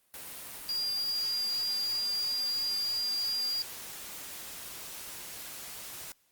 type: tone in noise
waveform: sine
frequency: 4799 Hz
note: D8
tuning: 37 cents sharp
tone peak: -29 dBFS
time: 0.69-3.62 s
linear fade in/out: 0 ms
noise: white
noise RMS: -43 dBFS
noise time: 0.14-6.12 s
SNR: +11 dB
effects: white hiss -70 dBFS RMS until 6.31 s + Opus 32 kbps